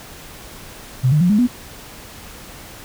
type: tone with pitch steps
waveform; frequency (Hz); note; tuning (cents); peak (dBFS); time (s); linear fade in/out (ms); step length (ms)
sine; 128.5 / 151.06 / 177.58 / 208.7 / 245.4; C3 / D3 / F3 / G#3 / B3; -31 / +49 / +29 / +9 / -11; -11; 1.03-1.475; 20; 89
effects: pink hiss -38 dBFS RMS until 2.84 s